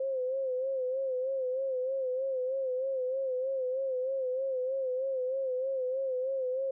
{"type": "tone with vibrato", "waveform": "sine", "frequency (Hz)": 522, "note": "C5", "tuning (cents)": -4, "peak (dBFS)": -29, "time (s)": [0, 6.71], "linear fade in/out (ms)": 5, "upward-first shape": "sine", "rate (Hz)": 3.2, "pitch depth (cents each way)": 61, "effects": []}